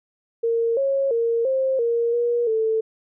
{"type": "tone with pitch steps", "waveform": "sine", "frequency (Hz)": [461.3, 547, 463.1, 529, 467.5, 476.3, 442.8], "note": ["A#4", "C#5", "A#4", "C5", "A#4", "A#4", "A4"], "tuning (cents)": [-18, -23, -11, 19, 5, 37, 11], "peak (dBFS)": -18, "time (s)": [0.43, 2.81], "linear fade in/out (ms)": 10, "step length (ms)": 340, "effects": []}